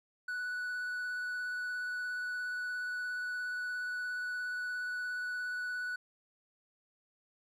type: tone with vibrato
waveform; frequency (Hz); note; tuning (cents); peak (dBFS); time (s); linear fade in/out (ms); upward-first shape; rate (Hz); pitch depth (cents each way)
triangle; 1480; F#6; 0; -33; 0.28-5.96; 5; sine; 17; 11
effects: none